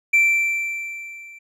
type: tone with level ramp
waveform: triangle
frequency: 2343 Hz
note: D7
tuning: 5 cents flat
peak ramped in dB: -9 to -38 dBFS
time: 0.13-1.39 s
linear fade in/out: 10 ms
effects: tanh soft clip ceiling -5 dBFS + resampled to 32000 Hz